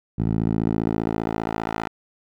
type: tone with band-pass filter sweep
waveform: 10% pulse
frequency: 55 Hz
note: A1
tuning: in tune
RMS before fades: -24 dBFS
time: 0.18-1.88 s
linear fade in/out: 10 ms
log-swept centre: 140 to 1100 Hz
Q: 0.87
effects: none